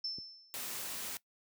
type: tone with exponential decay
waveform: sine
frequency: 5310 Hz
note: E8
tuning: 12 cents sharp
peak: -33 dBFS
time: 0.04-0.69 s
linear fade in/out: 5 ms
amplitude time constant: 140 ms
type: click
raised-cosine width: 3 ms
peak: -36 dBFS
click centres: 0.185 s
type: noise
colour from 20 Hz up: white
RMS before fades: -41 dBFS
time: 0.54-1.17 s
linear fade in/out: 0 ms
effects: noise-tail reverb RT60 0.1 s tail -19 dB re dry + high-pass 100 Hz 12 dB/octave